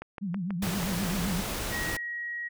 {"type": "click train", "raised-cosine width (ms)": 0.5, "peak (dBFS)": -23, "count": 6, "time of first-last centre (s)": [0.02, 0.83], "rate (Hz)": 6.17}
{"type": "tone with vibrato", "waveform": "sine", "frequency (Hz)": 185, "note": "F#3", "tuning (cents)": 0, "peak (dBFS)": -29, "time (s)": [0.21, 1.42], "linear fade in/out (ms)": 20, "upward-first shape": "triangle", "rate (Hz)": 7.7, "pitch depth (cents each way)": 210}
{"type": "noise", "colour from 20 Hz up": "pink", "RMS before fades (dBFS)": -33, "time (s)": [0.62, 1.97], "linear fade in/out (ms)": 5}
{"type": "tone", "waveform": "sine", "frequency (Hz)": 1900, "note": "A#6", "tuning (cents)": 33, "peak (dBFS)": -32, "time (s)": [1.71, 2.49], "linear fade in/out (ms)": 20}
{"effects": []}